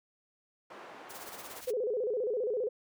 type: band-pass noise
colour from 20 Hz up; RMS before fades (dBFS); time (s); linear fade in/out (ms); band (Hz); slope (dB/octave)
white; -49; 0.7-1.61; 5; 340 to 1200; 12
type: noise with tremolo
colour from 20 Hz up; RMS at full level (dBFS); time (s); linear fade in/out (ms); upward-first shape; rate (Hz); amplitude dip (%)
white; -45; 1.09-1.72; 20; sine; 17; 65
type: tone with vibrato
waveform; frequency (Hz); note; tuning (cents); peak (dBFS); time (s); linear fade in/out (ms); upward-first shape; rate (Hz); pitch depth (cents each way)
sine; 462.3; A#4; -14; -29; 1.67-2.69; 10; square; 15; 150
effects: none